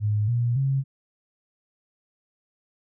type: tone with pitch steps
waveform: sine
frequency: 105.2 / 119.46 / 135.64 Hz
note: G#2 / A#2 / C#3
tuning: +23 / +43 / -37 cents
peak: -20 dBFS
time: 0-0.84 s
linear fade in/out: 50 ms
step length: 280 ms
effects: none